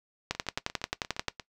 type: two click trains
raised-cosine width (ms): 0.2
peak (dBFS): -21 / -11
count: 10 / 12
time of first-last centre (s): 0.35-1.398 / 0.31-1.283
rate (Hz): 8.59 / 11.3
effects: noise-tail reverb RT60 0.1 s tail -18 dB re dry